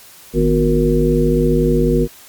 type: harmonic tone with a mistuned harmonic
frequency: 51.91 Hz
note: G#1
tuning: in tune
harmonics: 1 / 3 / 5 / 7 / 9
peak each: -18 / -18 / -18 / -18 / -18 dBFS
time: 0.33-2.08 s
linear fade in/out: 50 ms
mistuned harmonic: 5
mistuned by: -83 cents
effects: white hiss -42 dBFS RMS until 2.28 s + Opus 48 kbps